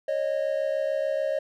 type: tone pair together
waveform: triangle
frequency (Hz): 549.2 / 616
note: C#5 / D#5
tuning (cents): -16 / -17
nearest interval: major second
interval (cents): 199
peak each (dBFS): -25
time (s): 0.08-1.39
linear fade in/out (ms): 5
effects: none